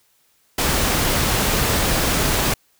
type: noise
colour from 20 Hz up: pink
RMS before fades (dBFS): -19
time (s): 0.58-2.54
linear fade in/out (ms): 5
effects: white hiss -61 dBFS RMS until 2.79 s